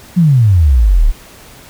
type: exponential sweep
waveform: sine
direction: down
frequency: 185.6 to 32.7 Hz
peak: -5 dBFS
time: 0.16-1.12 s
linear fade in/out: 20 ms
effects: pink hiss -38 dBFS RMS until 1.69 s